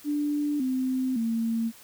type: tone with pitch steps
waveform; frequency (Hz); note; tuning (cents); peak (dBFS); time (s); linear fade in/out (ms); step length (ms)
sine; 293.7 / 258.7 / 227.8; D4 / C4 / A#3; 0 / -19 / -40; -24; 0.04-1.72; 50; 560
effects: white hiss -51 dBFS RMS until 1.83 s